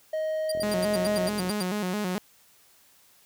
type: tone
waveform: triangle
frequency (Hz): 627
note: D#5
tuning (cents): +13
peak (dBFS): -24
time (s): 0.13-1.29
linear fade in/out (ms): 5
type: tone bursts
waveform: 25% pulse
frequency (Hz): 4755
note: D8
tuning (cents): +21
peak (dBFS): -26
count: 11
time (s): 0.49-1.629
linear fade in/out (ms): 5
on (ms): 29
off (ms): 82
type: click train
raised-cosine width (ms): 2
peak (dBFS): -26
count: 41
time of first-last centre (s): 0.55-1.496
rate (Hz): 42.3
type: tone with vibrato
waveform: sawtooth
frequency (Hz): 195.2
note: G3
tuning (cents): -7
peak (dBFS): -23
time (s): 0.63-2.18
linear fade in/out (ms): 0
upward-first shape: square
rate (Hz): 4.6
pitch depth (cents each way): 120
effects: white hiss -59 dBFS RMS until 3.25 s + high-pass 60 Hz 12 dB/octave